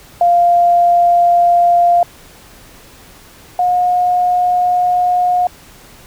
sine tone pair in turn, 697 / 719.1 Hz, F5 / F#5, -4 / -50 cents, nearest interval minor second, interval 54 cents, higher second, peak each -7 / -10 dBFS, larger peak first, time 0.21-2.03 / 3.59-5.47 s, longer second, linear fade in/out 2 ms, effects pink hiss -41 dBFS RMS until 6.06 s

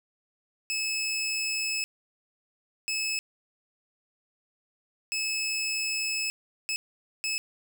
20% pulse tone bursts at uneven times, 2596 Hz, E7, 27 cents flat, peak -23 dBFS, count 5, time 0.7-1.84 / 2.88-3.19 / 5.12-6.3 / 6.69-6.76 / 7.24-7.38 s, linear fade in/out 0 ms, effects none

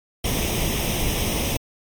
pink noise with comb filter, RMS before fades -23 dBFS, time 0.24-1.57 s, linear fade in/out 5 ms, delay 0.34 ms, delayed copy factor +0.7, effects MP3 96 kbps

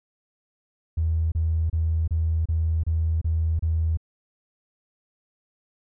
triangle tone bursts, 80.8 Hz, E2, 34 cents flat, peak -16 dBFS, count 8, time 0.97-3.973 s, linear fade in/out 10 ms, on 350 ms, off 29 ms, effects tanh soft clip ceiling -18 dBFS

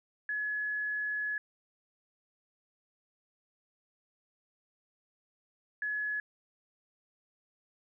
sine tone bursts at uneven times, 1697 Hz, G#6, 37 cents sharp, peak -31 dBFS, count 2, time 0.29-1.38 / 5.82-6.2 s, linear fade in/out 2 ms, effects none

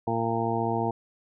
harmonic tone, 114.7 Hz, A#2, 28 cents flat, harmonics 1 / 2 / 3 / 4 / 6 / 7 / 8, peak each -32 / -32 / -32 / -32 / -32 / -32 / -32 dBFS, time 0.07-0.91 s, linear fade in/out 5 ms, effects none

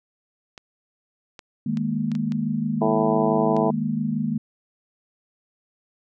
clicks, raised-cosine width 0.2 ms, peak -22 dBFS, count 7, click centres 0.578 / 1.392 / 1.772 / 2.117 / 2.152 / 2.321 / 3.566 s
sine chord, D# suspended fourth, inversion none, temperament just, 155.56 / 207.4 / 233.3 Hz, D#3 / G#3 / A#3, 0 / -2 / +2 cents, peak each -28 / -26 / -25 dBFS, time 1.66-4.38 s, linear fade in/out 5 ms
harmonic tone, 110 Hz, A2, in tune, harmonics 3 / 4 / 5 / 6 / 7 / 8 / 9, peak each -26 / -24 / -33 / -24 / -28 / -30 / -29 dBFS, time 2.81-3.71 s, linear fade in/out 10 ms
effects none

